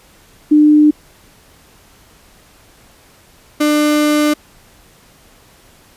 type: tone pair in turn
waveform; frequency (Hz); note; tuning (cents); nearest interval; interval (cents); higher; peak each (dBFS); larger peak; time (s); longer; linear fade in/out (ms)
sine / 35% pulse; 300.5 / 299; D4 / D4; +40 / +31; unison; 9; first; -5 / -9; first; 0.51-0.91 / 3.6-4.34; second; 10
effects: pink hiss -47 dBFS RMS until 5.96 s + resampled to 32000 Hz